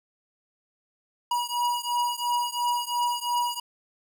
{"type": "beating tone pair", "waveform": "square", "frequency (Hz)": [963, 965.9], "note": ["B5", "B5"], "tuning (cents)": [-44, -39], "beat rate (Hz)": 2.9, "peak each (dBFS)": [-28, -29], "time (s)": [1.31, 3.6], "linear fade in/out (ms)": 5, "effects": []}